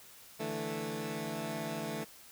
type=chord; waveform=15% pulse; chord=D suspended second; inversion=none; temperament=equal; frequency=146.83 / 164.81 / 220 Hz; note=D3 / E3 / A3; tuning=0 / 0 / 0 cents; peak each=-36 / -35 / -32 dBFS; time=0.39-2.05 s; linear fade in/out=20 ms; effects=white hiss -55 dBFS RMS until 2.31 s